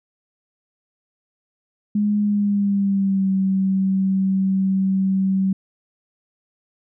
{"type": "tone with pitch glide", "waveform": "sine", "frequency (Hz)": [207.7, 191.57], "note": ["G#3", "G3"], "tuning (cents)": [0, -40], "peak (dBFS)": -16, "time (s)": [1.95, 5.53], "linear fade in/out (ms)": 5, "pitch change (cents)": -140, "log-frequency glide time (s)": [2.2, 3.3], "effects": []}